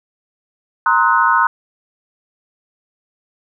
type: chord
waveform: sine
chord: C half-diminished seventh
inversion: third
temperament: equal with one note detuned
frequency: 932.3 / 1046.5 / 1271.4 / 1480 Hz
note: Bb5 / C6 / Eb6 / Gb6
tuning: 0 / 0 / +37 / 0 cents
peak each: -16 dBFS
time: 0.86-1.47 s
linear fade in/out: 2 ms
effects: none